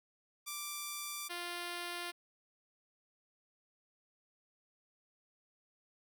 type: tone pair in turn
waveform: 5% pulse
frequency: 1174.7 / 349.2 Hz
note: D6 / F4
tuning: 0 / 0 cents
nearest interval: octave + major sixth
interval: 2100 cents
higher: first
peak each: -28 dBFS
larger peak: neither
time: 0.46-1.29 / 1.29-2.12 s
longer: neither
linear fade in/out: 20 ms
effects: none